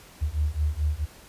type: beating tone pair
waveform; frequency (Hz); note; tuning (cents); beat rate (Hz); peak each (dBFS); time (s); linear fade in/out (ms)
sine; 73 / 77.6; D2 / D#2; -10 / -4; 4.6; -26 / -26; 0.21-1.06; 20
effects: pink hiss -50 dBFS RMS until 1.28 s + resampled to 32000 Hz